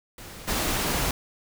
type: noise with level steps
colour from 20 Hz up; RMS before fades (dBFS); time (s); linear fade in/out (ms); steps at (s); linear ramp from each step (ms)
pink; -42 / -26; 0.18-1.11; 2; 0.47; 20
effects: none